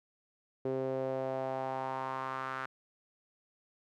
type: tone with band-pass filter sweep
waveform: sawtooth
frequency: 132 Hz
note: C3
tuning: 16 cents sharp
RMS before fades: -36 dBFS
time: 0.65-2.66 s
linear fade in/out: 5 ms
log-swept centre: 420 to 1400 Hz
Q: 3.2
effects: none